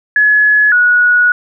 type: tone pair in turn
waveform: sine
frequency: 1698 / 1460.2 Hz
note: G#6 / F#6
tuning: +38 / -23 cents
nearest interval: minor third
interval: 261 cents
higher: first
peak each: -6 dBFS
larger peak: neither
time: 0.16-0.72 / 0.72-1.32 s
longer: second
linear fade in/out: 2 ms
effects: none